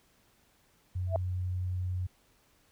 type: tone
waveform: sine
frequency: 91.1 Hz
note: F#2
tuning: 26 cents flat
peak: -30 dBFS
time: 0.95-2.07 s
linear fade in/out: 10 ms
type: tone with exponential growth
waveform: sine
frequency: 659.3 Hz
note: E5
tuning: in tune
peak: -22 dBFS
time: 1.07-1.16 s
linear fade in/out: 1 ms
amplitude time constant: 19 ms
effects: pink hiss -67 dBFS RMS until 2.71 s